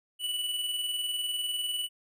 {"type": "tone with tremolo", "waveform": "square", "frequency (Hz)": 2960, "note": "F#7", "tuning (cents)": 0, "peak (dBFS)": -29, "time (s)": [0.19, 1.89], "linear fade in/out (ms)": 50, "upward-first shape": "square", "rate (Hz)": 20, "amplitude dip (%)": 35, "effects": []}